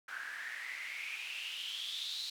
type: noise with band-pass filter sweep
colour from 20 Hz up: white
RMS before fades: -42 dBFS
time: 0.08-2.3 s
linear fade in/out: 5 ms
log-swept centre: 1500 to 4100 Hz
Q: 8
effects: none